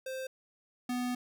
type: tone pair in turn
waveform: square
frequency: 523.3 / 247.5 Hz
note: C5 / B3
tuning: 0 / +4 cents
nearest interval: octave + minor second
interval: 1296 cents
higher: first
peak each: -37 / -32 dBFS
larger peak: second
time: 0.06-0.27 / 0.89-1.15 s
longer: second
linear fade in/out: 5 ms
effects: none